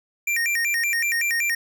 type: tone with vibrato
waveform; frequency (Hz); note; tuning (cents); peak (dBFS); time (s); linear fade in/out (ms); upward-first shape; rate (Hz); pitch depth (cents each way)
square; 2093; C7; 0; -21; 0.27-1.55; 5; square; 5.3; 210
effects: none